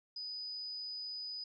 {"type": "tone", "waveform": "sine", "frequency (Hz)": 4978, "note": "D#8", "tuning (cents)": 0, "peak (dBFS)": -40, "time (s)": [0.16, 1.44], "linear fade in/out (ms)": 5, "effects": []}